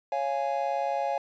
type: chord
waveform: triangle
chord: Db major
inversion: none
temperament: just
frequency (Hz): 554.4 / 693 / 831.5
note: Db5 / F5 / Ab5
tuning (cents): 0 / -14 / +2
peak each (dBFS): -29 / -29 / -28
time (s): 0.12-1.18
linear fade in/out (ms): 2
effects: resampled to 16000 Hz